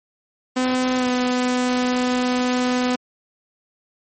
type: tone with pitch glide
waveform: sawtooth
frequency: 254.9 to 249.9 Hz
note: C4 to B3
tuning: -45 to +21 cents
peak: -14 dBFS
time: 0.56-2.96 s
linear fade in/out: 10 ms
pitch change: -34 cents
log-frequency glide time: 0.96-1.07 s
effects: MP3 32 kbps